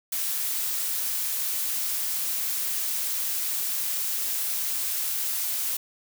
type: noise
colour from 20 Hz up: blue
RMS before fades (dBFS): -28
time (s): 0.12-5.77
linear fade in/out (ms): 5
effects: none

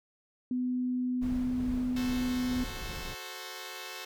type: tone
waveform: sine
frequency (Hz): 250.6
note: B3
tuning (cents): +25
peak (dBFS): -28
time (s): 0.51-2.64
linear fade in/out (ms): 2
type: noise with tremolo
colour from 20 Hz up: brown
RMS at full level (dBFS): -39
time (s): 1.21-3.15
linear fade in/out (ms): 20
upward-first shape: sine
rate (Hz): 2.4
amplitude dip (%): 25
type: chord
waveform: 5% pulse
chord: F# diminished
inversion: none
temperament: equal with one note detuned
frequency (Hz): 370 / 440 / 527.8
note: F#4 / A4 / C5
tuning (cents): 0 / 0 / +15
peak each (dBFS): -33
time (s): 1.96-4.05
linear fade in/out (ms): 5
effects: none

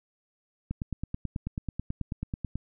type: click train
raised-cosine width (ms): 5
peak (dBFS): -19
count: 18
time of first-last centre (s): 0.71-2.556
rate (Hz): 9.21
effects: none

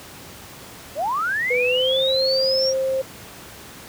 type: linear sweep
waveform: sine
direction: up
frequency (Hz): 522 to 5710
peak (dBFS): -20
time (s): 0.95-2.74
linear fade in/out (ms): 50
type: tone with pitch glide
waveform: sine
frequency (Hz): 493.9 to 529.3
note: B4 to C5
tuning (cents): 0 to +20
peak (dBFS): -19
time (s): 1.5-3.02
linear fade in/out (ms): 10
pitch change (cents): +120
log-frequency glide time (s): 1.64-1.97
effects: pink hiss -40 dBFS RMS until 3.88 s + high-pass 80 Hz 12 dB/octave

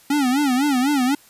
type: tone with vibrato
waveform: square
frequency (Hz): 270.7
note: C#4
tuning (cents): -41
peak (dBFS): -17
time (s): 0.1-1.15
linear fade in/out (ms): 5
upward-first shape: sine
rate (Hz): 4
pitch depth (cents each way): 160
effects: white hiss -51 dBFS RMS until 1.29 s + resampled to 32000 Hz

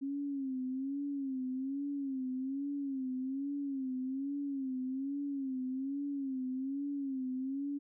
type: tone with vibrato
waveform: sine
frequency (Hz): 270.1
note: C#4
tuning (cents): -45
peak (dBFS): -34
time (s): 0.01-7.79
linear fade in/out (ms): 20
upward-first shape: sine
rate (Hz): 1.2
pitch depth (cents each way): 92
effects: none

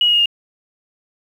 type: tone with pitch steps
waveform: sine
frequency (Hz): 2910 / 2883 / 2857 / 2830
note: F#7 / F#7 / F7 / F7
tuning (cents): -29 / -46 / +39 / +22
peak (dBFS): -11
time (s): 0.01-0.258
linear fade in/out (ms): 2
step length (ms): 62
effects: 7-bit

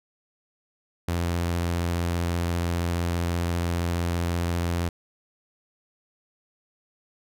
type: tone with vibrato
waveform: sawtooth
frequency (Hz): 86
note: F2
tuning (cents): -26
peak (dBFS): -20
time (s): 1.08-4.89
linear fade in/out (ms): 5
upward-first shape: sine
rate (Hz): 15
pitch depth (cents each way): 17
effects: none

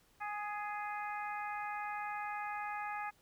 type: harmonic tone with a mistuned harmonic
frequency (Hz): 415.3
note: G#4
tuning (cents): 0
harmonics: 2 / 3 / 4 / 5 / 6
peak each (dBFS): -40 / -44 / -46 / -48 / -50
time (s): 0.2-3.11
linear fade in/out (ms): 20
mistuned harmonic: 4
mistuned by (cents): +15
effects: pink hiss -69 dBFS RMS until 3.21 s

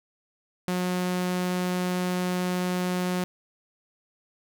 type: tone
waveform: sawtooth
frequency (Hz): 180.9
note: F#3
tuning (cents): -39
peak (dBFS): -21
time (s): 0.68-3.24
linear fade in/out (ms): 0
effects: none

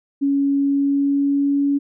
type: tone with pitch glide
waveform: sine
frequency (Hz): 279.1 to 282.2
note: C#4 to C#4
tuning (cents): +12 to +31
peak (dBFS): -15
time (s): 0.21-1.79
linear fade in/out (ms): 20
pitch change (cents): +19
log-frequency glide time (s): 0.57-1.66
effects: none

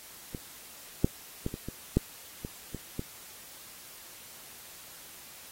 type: clicks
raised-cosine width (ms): 3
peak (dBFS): -23 / -9 / -17 / -23 / -23 / -9 / -22 / -23 / -19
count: 9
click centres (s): 0.348 / 1.045 / 1.464 / 1.541 / 1.686 / 1.97 / 2.449 / 2.747 / 2.994
effects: white hiss -49 dBFS RMS until 5.51 s + AAC 48 kbps

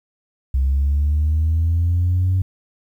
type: linear sweep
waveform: sine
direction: up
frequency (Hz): 65.3 to 94.4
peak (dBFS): -13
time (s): 0.54-2.42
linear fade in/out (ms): 5
effects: tanh soft clip ceiling -12 dBFS + 9-bit

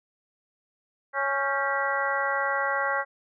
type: harmonic tone with a mistuned harmonic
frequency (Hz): 277.2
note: C#4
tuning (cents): 0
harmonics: 2 / 3 / 4 / 5 / 6 / 7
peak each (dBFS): -31 / -31 / -31 / -31 / -31 / -31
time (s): 1.13-3.05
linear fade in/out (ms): 50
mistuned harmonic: 6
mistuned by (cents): -85
effects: none

